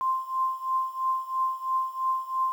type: tone with tremolo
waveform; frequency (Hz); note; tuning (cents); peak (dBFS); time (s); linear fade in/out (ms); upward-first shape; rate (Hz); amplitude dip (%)
sine; 1046.5; C6; 0; -21; 0.01-2.52; 0; triangle; 3; 90
effects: 9-bit